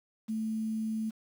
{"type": "tone with quantisation", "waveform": "sine", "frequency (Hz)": 220, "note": "A3", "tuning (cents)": 0, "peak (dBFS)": -30, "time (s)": [0.28, 1.11], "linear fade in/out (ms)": 20, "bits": 9, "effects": []}